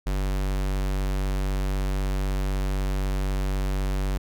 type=tone; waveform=square; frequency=48.04 Hz; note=G1; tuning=34 cents flat; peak=-24 dBFS; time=0.06-4.18 s; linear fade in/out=10 ms; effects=none